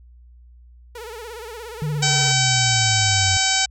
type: tone with vibrato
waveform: sawtooth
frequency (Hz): 456.8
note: A#4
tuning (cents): -35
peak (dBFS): -29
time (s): 0.95-2.32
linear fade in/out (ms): 5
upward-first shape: sine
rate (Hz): 17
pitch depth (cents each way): 120
type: linear sweep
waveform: sine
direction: down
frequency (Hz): 152.7 to 92.5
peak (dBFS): -21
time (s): 1.82-3.37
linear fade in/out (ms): 0
type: harmonic tone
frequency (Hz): 767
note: G5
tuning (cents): -38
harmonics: 1 / 2 / 3 / 4 / 5 / 6 / 7 / 8 / 9 / 10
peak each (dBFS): -26 / -26 / -26 / -26 / -26 / -26 / -26 / -26 / -26 / -26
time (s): 2.02-3.66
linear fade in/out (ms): 10
effects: added 60 Hz sine -44 dBFS peak until 3.7 s